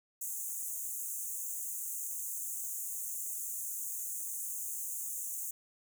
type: high-pass noise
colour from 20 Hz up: pink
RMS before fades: -39 dBFS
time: 0.21-5.51 s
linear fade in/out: 5 ms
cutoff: 6400 Hz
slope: 96 dB/octave
effects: none